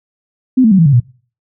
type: tone with pitch steps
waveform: sine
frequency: 257.1 / 221.2 / 190.4 / 163.84 / 141 / 121.34 Hz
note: C4 / A3 / F#3 / E3 / C#3 / B2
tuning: -30 / +9 / +50 / -10 / +30 / -30 cents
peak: -5 dBFS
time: 0.57-1.002 s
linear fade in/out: 10 ms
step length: 72 ms
effects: noise-tail reverb RT60 0.4 s tail -21 dB re dry